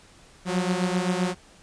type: beating tone pair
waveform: sawtooth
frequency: 178.6 / 186.3 Hz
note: F3 / F#3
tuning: +39 / +12 cents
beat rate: 7.7 Hz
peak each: -21 / -23 dBFS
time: 0.45-1.35 s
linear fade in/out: 50 ms
effects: pink hiss -53 dBFS RMS until 1.62 s + resampled to 22050 Hz